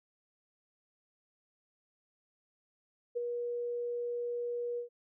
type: tone with ADSR envelope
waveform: sine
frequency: 480 Hz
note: B4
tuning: 49 cents flat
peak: -29 dBFS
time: 3.15-4.89 s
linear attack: 21 ms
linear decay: 13 ms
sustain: -4 dB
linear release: 110 ms
effects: none